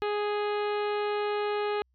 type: harmonic tone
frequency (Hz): 415.3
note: G#4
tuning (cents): 0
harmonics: 1 / 2 / 3 / 4 / 5 / 6 / 7 / 8 / 9 / 10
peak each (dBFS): -28 / -34 / -37 / -42 / -45 / -43 / -46 / -50 / -52 / -50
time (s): 0.02-1.82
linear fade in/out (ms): 0
effects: added 63 Hz sine -67 dBFS peak until 1.94 s